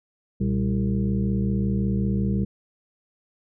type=harmonic tone with a mistuned harmonic; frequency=65.41 Hz; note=C2; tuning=in tune; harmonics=1 / 2 / 3 / 5 / 6 / 7; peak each=-28 / -26 / -23 / -35 / -37 / -38 dBFS; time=0.4-2.45 s; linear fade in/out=10 ms; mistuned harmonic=2; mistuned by=-150 cents; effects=none